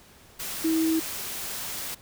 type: tone in noise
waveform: sine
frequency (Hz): 322.2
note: E4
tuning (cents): -39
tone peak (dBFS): -21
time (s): 0.64-1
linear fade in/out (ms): 10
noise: white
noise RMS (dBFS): -34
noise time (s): 0.39-1.95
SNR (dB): +10
effects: pink hiss -53 dBFS RMS until 2.01 s